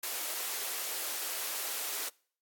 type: high-pass noise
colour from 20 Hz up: white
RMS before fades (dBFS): -36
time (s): 0.03-2.09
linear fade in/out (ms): 5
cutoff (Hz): 350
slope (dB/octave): 24
effects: noise-tail reverb RT60 0.5 s tail -25 dB re dry + AAC 64 kbps